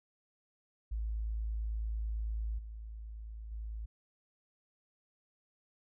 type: tone with level steps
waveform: sine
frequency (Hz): 54.5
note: A1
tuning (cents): -16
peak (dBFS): -33 / -42 / -38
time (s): 0.91-3.86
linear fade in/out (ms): 10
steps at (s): 2.58 / 3.51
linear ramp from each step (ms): 10
effects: none